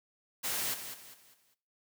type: noise with echo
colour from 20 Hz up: white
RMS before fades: -34 dBFS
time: 0.43-0.75 s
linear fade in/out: 20 ms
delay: 200 ms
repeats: 4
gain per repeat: -9 dB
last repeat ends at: 1.55 s
effects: noise-tail reverb RT60 0.4 s tail -17 dB re dry + high-pass 100 Hz 12 dB/octave